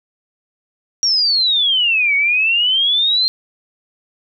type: exponential two-way sweep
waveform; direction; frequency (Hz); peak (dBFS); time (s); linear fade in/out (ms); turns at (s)
sine; down then up; 5680 to 2217 to 4200; -12; 1.03-3.28; 0; 2.15
effects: none